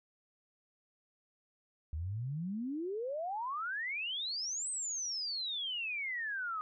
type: exponential two-way sweep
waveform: sine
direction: up then down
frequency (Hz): 73.2 to 8340 to 1234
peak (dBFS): -35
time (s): 1.93-6.61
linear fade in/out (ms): 0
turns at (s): 4.7
effects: none